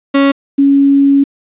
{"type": "tone pair in turn", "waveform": ["35% pulse", "sine"], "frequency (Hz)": [277.2, 278.3], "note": ["C#4", "C#4"], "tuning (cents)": [0, 7], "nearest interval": "unison", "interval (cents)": 7, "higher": "second", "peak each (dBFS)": -5, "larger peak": "neither", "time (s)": [[0.14, 0.32], [0.58, 1.24]], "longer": "second", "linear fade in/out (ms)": 10, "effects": ["resampled to 8000 Hz", "7-bit"]}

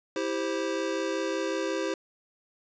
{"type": "chord", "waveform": "square", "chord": "C major", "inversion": "first", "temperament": "just", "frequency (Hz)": [327, 392.4, 523.3], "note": ["E4", "G4", "C5"], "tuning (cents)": [-14, 2, 0], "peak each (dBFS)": -33, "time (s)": [0.16, 1.94], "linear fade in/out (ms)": 2, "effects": ["resampled to 16000 Hz", "9-bit"]}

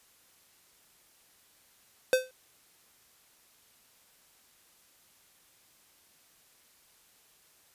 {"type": "tone with exponential decay", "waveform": "square", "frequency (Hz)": 514, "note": "C5", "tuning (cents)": -31, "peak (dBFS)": -18, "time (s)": [2.13, 2.31], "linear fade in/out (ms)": 1, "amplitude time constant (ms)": 38, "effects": ["white hiss -63 dBFS RMS until 7.74 s", "resampled to 32000 Hz"]}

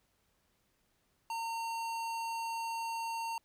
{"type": "tone with hard clipping", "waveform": "sine", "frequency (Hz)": 914, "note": "A#5", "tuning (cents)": -34, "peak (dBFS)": -37, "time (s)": [1.3, 3.38], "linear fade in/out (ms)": 2, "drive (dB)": 18, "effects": ["pink hiss -75 dBFS RMS until 3.44 s"]}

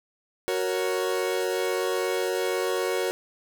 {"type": "chord", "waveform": "40% pulse", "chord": "F# major", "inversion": "none", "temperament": "equal", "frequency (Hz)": [370, 466.2, 554.4], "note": ["F#4", "A#4", "C#5"], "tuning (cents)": [0, 0, 0], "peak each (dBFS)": [-27, -28, -30], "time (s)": [0.48, 3.11], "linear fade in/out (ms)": 0, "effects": []}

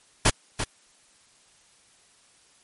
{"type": "noise with echo", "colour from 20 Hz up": "pink", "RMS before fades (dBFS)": -18, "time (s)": [0.25, 0.3], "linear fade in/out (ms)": 5, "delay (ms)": 340, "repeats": 1, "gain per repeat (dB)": -9, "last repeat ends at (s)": 0.64, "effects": ["white hiss -59 dBFS RMS until 2.63 s", "MP3 48 kbps"]}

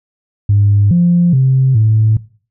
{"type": "tone with pitch steps", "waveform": "sine", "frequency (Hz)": [101.8, 174.1, 132, 109.3], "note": ["G#2", "F3", "C3", "A2"], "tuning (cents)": [-34, -5, 16, -11], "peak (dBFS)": -6, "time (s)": [0.49, 2.17], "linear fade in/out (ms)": 5, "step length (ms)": 420, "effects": ["noise-tail reverb RT60 0.4 s tail -19 dB re dry", "tanh soft clip ceiling -2 dBFS"]}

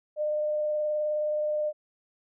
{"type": "tone with vibrato", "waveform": "sine", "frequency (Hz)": 604, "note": "D5", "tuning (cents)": 48, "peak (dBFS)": -25, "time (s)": [0.16, 1.73], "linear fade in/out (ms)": 50, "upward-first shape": "triangle", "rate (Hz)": 19, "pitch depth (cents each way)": 14, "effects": []}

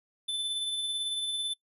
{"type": "tone with tremolo", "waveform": "square", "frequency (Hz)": 3520, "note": "A7", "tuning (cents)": 0, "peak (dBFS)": -29, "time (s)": [0.28, 1.54], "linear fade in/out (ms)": 10, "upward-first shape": "sine", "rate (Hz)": 18, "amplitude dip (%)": 30, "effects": ["noise-tail reverb RT60 0.1 s tail -23 dB re dry", "resampled to 32000 Hz"]}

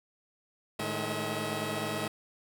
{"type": "tone cluster", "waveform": "10% pulse", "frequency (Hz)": [109.6, 154.2, 209.6, 644], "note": ["A2", "D#3", "G#3", "E5"], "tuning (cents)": [-6, -15, 16, -41], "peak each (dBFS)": -29, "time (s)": [0.79, 2.08], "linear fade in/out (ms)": 5, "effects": []}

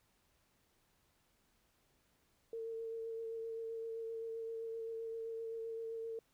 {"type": "tone with vibrato", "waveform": "sine", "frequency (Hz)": 453.2, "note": "A#4", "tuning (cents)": -49, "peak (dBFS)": -40, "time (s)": [2.53, 6.19], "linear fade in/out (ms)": 2, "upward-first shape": "sine", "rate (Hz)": 7.7, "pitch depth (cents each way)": 16, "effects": ["pink hiss -75 dBFS RMS until 6.33 s"]}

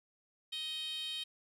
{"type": "tone with high-pass filter", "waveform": "10% pulse", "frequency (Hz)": 626, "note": "D#5", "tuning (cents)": 10, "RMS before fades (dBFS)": -40, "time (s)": [0.52, 1.24], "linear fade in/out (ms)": 10, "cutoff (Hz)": 3400, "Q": 10, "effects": ["resampled to 32000 Hz"]}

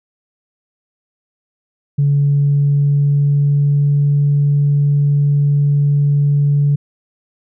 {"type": "tone with pitch glide", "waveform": "sine", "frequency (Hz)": [142.5, 143.82], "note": ["C#3", "D3"], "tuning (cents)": [48, -36], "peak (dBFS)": -9, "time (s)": [1.98, 6.76], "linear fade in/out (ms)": 10, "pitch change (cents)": 16, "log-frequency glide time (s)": [2.09, 4.11], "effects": ["tanh soft clip ceiling -6 dBFS"]}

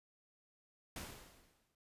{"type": "noise with exponential decay", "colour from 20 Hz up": "pink", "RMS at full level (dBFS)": -44, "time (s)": [0.96, 1.75], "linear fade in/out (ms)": 2, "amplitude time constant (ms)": 170, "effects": ["resampled to 32000 Hz"]}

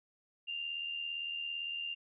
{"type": "tone with amplitude modulation", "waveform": "sine", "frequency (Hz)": 2794, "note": "F7", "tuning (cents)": 0, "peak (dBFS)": -34, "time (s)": [0.47, 1.95], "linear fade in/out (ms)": 20, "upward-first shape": "sine", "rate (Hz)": 77.7, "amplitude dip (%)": 50, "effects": []}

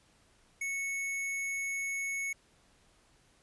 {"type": "tone with sample-and-hold", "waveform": "sine", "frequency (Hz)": 2208, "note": "C#7", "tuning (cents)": -7, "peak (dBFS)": -32, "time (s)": [0.61, 2.33], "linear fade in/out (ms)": 5, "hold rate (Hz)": 8820, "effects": ["pink hiss -66 dBFS RMS until 3.42 s", "resampled to 24000 Hz"]}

